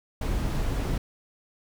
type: noise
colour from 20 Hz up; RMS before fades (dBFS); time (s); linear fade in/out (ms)
brown; -27; 0.21-0.98; 5
effects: none